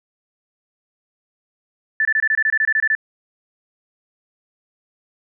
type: tone bursts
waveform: sine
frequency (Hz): 1757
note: A6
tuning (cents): -3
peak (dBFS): -14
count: 13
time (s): 2-2.951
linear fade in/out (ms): 2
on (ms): 51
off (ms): 24
effects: none